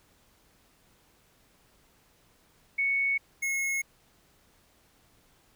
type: tone pair in turn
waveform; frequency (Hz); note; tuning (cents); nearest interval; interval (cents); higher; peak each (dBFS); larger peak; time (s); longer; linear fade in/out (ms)
sine / square; 2217 / 2173; C#7 / C#7; 0 / -35; unison; 35; first; -24 / -28; first; 2.78-3.18 / 3.42-3.82; neither; 10
effects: pink hiss -64 dBFS RMS until 5.55 s